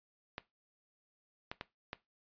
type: clicks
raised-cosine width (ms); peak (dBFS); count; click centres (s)
0.3; -23; 4; 0.381 / 1.515 / 1.611 / 1.931
effects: noise-tail reverb RT60 0.2 s tail -18 dB re dry + resampled to 11025 Hz